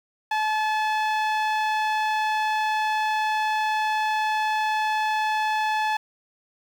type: tone with low-pass filter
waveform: sawtooth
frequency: 862 Hz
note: A5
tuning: 36 cents flat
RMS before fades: -24 dBFS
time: 0.31-5.97 s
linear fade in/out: 5 ms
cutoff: 3500 Hz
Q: 0.64
effects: 8-bit